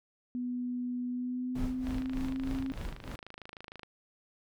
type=tone with pitch glide; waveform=sine; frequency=246.9 to 266.2 Hz; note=B3 to C4; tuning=0 to +30 cents; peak=-32 dBFS; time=0.35-2.72 s; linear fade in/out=0 ms; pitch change=+130 cents; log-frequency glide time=1.08-2.53 s
type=noise with tremolo; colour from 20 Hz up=brown; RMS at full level=-36 dBFS; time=1.55-3.16 s; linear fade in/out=5 ms; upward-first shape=sine; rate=3.3 Hz; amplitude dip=80%
type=click train; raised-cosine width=0.3 ms; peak=-29 dBFS; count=53; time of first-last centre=1.87-3.832 s; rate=26.5 Hz
effects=none